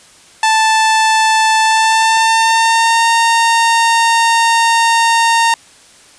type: tone with pitch glide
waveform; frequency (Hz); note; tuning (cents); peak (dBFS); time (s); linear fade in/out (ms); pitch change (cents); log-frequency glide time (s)
sawtooth; 880 to 920; A5 to A#5; 0 to -23; -5; 0.43-5.54; 2; +77; 1.6-3.08
effects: white hiss -43 dBFS RMS until 6.18 s + resampled to 22050 Hz